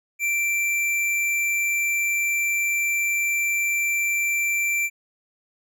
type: tone with tanh clipping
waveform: sine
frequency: 2349 Hz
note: D7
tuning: in tune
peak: -22 dBFS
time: 0.19-4.9 s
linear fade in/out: 50 ms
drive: 17 dB
effects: none